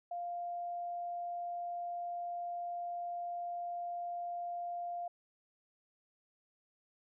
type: tone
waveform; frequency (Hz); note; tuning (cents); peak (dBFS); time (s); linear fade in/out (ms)
sine; 698.5; F5; 0; -37; 0.11-5.08; 5
effects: none